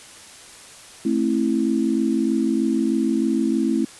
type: chord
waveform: sine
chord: A minor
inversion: none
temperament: equal with one note detuned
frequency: 220 / 266.5 / 329.6 Hz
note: A3 / C4 / E4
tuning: 0 / +32 / 0 cents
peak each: -22 dBFS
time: 1.05-3.85 s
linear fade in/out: 5 ms
effects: white hiss -43 dBFS RMS until 3.99 s + resampled to 24000 Hz